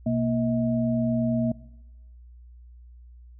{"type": "tone cluster", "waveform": "sine", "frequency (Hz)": [125, 233.6, 637], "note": ["B2", "A#3", "D#5"], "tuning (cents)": [21, 4, 41], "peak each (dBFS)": [-28, -23, -30], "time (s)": [0.06, 1.52], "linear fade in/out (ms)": 5, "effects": ["noise-tail reverb RT60 1.0 s tail -21 dB re dry", "added 60 Hz sine -45 dBFS peak until 3.39 s"]}